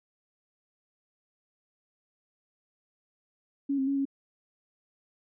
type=tone with pitch steps; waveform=sine; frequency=278.8 / 267.1 / 277.4 / 274.7 Hz; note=C#4 / C4 / C#4 / C#4; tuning=+10 / +36 / +1 / -16 cents; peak=-25 dBFS; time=3.69-4.054 s; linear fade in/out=10 ms; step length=91 ms; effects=none